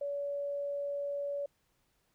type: tone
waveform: sine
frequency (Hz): 569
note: C#5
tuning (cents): +45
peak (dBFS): -33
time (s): 0.01-1.46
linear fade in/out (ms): 5
effects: pink hiss -75 dBFS RMS until 2.14 s